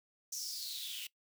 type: noise with high-pass filter sweep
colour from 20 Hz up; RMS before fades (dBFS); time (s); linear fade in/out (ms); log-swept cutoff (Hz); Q
white; -42; 0.32-1.07; 5; 6100 to 2800; 7.1
effects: noise-tail reverb RT60 0.1 s tail -20 dB re dry